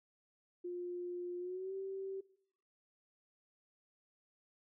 sine tone with pitch glide, 354.2 to 386.3 Hz, F4 to G4, +24 to -25 cents, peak -39 dBFS, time 0.64-2.21 s, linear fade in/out 10 ms, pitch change +151 cents, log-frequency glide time 1.39-1.74 s, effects noise-tail reverb RT60 0.7 s tail -20 dB re dry

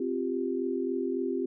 sine chord, C suspended fourth, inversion none, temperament just, 261.6 / 348.8 / 392.4 Hz, C4 / F4 / G4, 0 / -2 / +2 cents, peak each -32 dBFS, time 0-1.46 s, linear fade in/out 5 ms, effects none

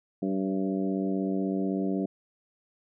harmonic tone with a mistuned harmonic, 96.1 Hz, G2, 34 cents flat, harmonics 2 / 3 / 4 / 5 / 6 / 7, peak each -29 / -30 / -34 / -40 / -41 / -40 dBFS, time 0.22-2.06 s, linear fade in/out 5 ms, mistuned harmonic 6, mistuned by -16 cents, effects none

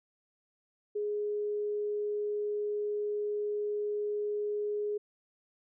sine tone, 416.4 Hz, G#4, 5 cents sharp, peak -30 dBFS, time 0.95-4.98 s, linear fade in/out 10 ms, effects none

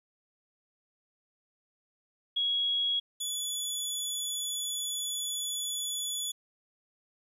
sine / 20% pulse tone pair in turn, 3322 / 3427 Hz, G#7 / A7, 0 / -46 cents, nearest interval minor second, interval 54 cents, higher second, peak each -26 dBFS, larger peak neither, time 2.36-3 / 3.2-6.32 s, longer second, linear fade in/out 10 ms, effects 11-bit

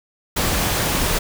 pink noise, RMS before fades -20 dBFS, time 0.36-1.19 s, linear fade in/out 10 ms, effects none

